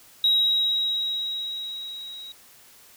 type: tone with level ramp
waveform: sine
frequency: 3829 Hz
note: A#7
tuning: 46 cents sharp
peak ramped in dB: -15 to -37 dBFS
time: 0.24-2.32 s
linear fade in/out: 2 ms
effects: tanh soft clip ceiling -13 dBFS + white hiss -52 dBFS RMS until 2.96 s